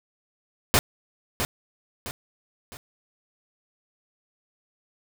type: noise with echo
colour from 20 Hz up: pink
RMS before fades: -18 dBFS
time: 0.74-0.79 s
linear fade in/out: 0 ms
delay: 660 ms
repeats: 3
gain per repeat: -8 dB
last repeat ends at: 2.77 s
effects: none